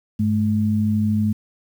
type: tone pair together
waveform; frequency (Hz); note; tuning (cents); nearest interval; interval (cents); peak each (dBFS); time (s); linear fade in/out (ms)
sine; 100.95 / 213.9; G#2 / A3; -49 / -49; octave + minor second; 1300; -21 / -18; 0.19-1.33; 10
effects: 8-bit